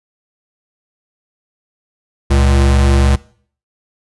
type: tone pair together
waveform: square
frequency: 68.9 / 115.88 Hz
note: C#2 / A#2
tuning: -10 / -10 cents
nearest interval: major sixth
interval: 900 cents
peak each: -10 / -18 dBFS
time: 2.3-3.16 s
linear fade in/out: 10 ms
effects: noise-tail reverb RT60 0.5 s tail -20 dB re dry + resampled to 24000 Hz